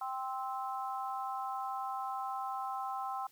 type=harmonic tone; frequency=261.6 Hz; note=C4; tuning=in tune; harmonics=3 / 4 / 5; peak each=-38 / -40 / -42 dBFS; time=0.01-3.27 s; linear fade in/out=5 ms; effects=white hiss -65 dBFS RMS until 3.31 s